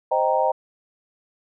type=chord; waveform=sine; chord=C minor seventh; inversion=none; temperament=equal; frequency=523.3 / 622.3 / 784 / 932.3 Hz; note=C5 / Eb5 / G5 / Bb5; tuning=0 / 0 / 0 / 0 cents; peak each=-23 dBFS; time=0.11-0.52 s; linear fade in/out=10 ms; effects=none